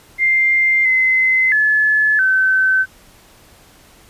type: tone with pitch steps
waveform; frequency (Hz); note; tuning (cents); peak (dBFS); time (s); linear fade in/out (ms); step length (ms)
sine; 2099 / 2052 / 1721 / 1532; C7 / C7 / A6 / G6; +5 / -34 / -39 / -40; -11; 0.18-2.86; 50; 670
effects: pink hiss -47 dBFS RMS until 4.09 s + resampled to 32000 Hz